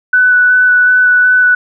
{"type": "tone with vibrato", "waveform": "sine", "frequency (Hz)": 1490, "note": "F#6", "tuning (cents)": 12, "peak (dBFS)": -5, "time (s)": [0.13, 1.55], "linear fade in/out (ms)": 5, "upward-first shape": "square", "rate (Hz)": 2.7, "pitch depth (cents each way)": 9, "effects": []}